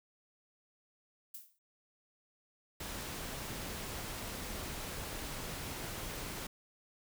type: noise with exponential decay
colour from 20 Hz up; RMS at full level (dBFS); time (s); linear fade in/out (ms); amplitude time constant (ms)
violet; -43; 1.34-1.59; 5; 54
type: noise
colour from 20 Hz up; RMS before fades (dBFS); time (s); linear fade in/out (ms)
pink; -42; 2.8-6.47; 5
effects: none